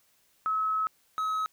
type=tone pair in turn; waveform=sine / triangle; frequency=1288 / 1279.8 Hz; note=E6 / D#6; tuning=-41 / +48 cents; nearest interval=unison; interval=11 cents; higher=first; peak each=-25 dBFS; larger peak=neither; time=0.46-0.87 / 1.18-1.46 s; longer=first; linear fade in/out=0 ms; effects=white hiss -67 dBFS RMS until 1.52 s